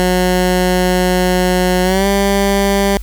15% pulse tone with pitch glide, 182 to 198.47 Hz, F#3 to G3, -28 to +22 cents, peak -5 dBFS, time 0-2.97 s, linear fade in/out 0 ms, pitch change +150 cents, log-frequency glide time 1.83-2.07 s, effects added 50 Hz sine -22 dBFS peak until 3.02 s + white hiss -43 dBFS RMS until 3.02 s

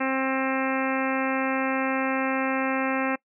harmonic tone, 265.1 Hz, C4, 23 cents sharp, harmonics 1 / 2 / 3 / 4 / 5 / 6 / 7 / 8 / 9 / 10, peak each -27 / -30 / -32 / -33 / -34 / -35 / -35 / -36 / -37 / -37 dBFS, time 0-3.16 s, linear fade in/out 10 ms, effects noise-tail reverb RT60 0.1 s tail -23 dB re dry

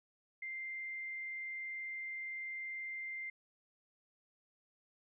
sine tone, 2093 Hz, C7, in tune, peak -40 dBFS, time 0.42-3.3 s, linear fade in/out 5 ms, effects none

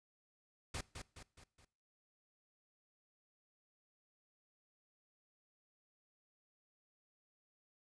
pink noise with echo, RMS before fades -42 dBFS, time 0.74-0.81 s, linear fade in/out 5 ms, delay 210 ms, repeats 4, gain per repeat -6 dB, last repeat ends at 1.65 s, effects noise-tail reverb RT60 0.5 s tail -22 dB re dry + resampled to 22050 Hz

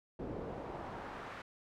brown noise with band-pass filter sweep, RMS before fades -44 dBFS, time 0.19-1.42 s, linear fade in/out 5 ms, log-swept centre 370 to 1600 Hz, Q 1.1, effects none

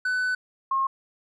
triangle / sine tone pair in turn, 1500 / 1075.2 Hz, F#6 / C6, +23 / +47 cents, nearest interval tritone, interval 576 cents, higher first, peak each -21 dBFS, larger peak neither, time 0.05-0.35 / 0.71-0.87 s, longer first, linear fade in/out 5 ms, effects resampled to 24000 Hz

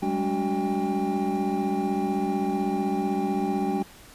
triangle tone cluster, 192.6 / 208.4 / 285.9 / 376.6 / 797 Hz, G3 / G#3 / D4 / F#4 / G5, -30 / +6 / -46 / +31 / +28 cents, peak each -28 dBFS, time 0.02-3.83 s, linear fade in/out 10 ms, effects pink hiss -49 dBFS RMS until 4.14 s + resampled to 32000 Hz

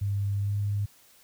sine tone with pitch glide, 100.3 to 101.99 Hz, G2 to G#2, +40 to -31 cents, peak -25 dBFS, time 0.01-0.86 s, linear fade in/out 10 ms, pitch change +29 cents, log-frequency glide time 0.41-0.54 s, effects white hiss -58 dBFS RMS until 1.23 s

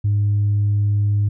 sine tone, 102.8 Hz, G#2, 17 cents flat, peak -13 dBFS, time 0.04-1.29 s, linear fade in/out 10 ms, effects tanh soft clip ceiling -12 dBFS

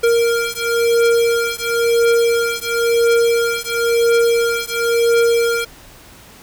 square beating tone pair, 466.2 / 467.17 Hz, A#4 / A#4, 0 / +4 cents, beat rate 0.97 Hz, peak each -17 dBFS, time 0.03-5.65 s, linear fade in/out 10 ms, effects pink hiss -42 dBFS RMS until 6.42 s

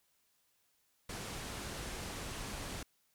pink low-pass noise, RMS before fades -43 dBFS, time 1.09-2.83 s, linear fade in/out 5 ms, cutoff 11000 Hz, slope 24 dB/octave, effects white hiss -75 dBFS RMS until 3.14 s

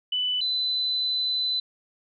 sine tone pair in turn, 2989 / 4014 Hz, F#7 / B7, +17 / +27 cents, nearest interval perfect fourth, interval 510 cents, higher second, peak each -23 dBFS, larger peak neither, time 0.12-0.41 / 0.41-1.6 s, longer second, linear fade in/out 5 ms, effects none

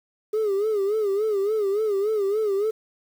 sine tone with vibrato, 413.7 Hz, G#4, 7 cents flat, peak -18 dBFS, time 0.33-2.71 s, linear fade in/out 10 ms, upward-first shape sine, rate 3.5 Hz, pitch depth 110 cents each way, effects tanh soft clip ceiling -19 dBFS + 8-bit

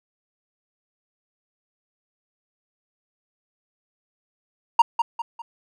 triangle tone with echo, 932.3 Hz, A#5, in tune, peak -7 dBFS, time 4.79-4.82 s, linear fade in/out 5 ms, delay 200 ms, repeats 3, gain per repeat -8 dB, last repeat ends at 5.42 s, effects none

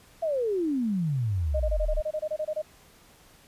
sine exponential sweep, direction down, 683 to 30.77 Hz, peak -24 dBFS, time 0.22-2.01 s, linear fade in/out 10 ms
sine tone bursts, 616 Hz, D#5, 17 cents flat, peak -26 dBFS, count 13, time 1.54-2.62 s, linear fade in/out 10 ms, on 60 ms, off 25 ms
effects pink hiss -56 dBFS RMS until 3.47 s + resampled to 32000 Hz

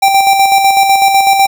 square tone with tremolo, 784 Hz, G5, in tune, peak -5 dBFS, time 0.02-1.47 s, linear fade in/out 10 ms, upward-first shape square, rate 8 Hz, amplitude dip 40%, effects none

